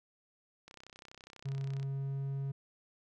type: click train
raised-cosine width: 0.2 ms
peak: -34 dBFS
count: 38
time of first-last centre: 0.68-1.829 s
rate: 32.2 Hz
type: tone with pitch glide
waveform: triangle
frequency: 136.5 to 137.37 Hz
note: C#3 to C#3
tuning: -26 to -15 cents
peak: -32 dBFS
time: 1.45-2.52 s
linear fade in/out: 10 ms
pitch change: +11 cents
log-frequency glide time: 1.68-2.28 s
effects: none